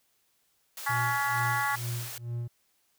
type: high-pass noise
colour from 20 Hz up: white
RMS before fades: -40 dBFS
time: 0.77-2.18 s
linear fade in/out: 2 ms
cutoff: 540 Hz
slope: 12 dB/octave
type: harmonic tone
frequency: 281.4 Hz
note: C#4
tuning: 26 cents sharp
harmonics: 3 / 4 / 5 / 6 / 7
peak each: -31 / -32 / -34 / -33 / -34 dBFS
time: 0.86-1.76 s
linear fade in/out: 10 ms
type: tone with tremolo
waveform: triangle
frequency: 118.9 Hz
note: A#2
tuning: 35 cents sharp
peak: -28 dBFS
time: 0.89-2.48 s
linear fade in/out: 10 ms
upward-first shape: sine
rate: 2.2 Hz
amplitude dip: 95%
effects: white hiss -71 dBFS RMS until 2.98 s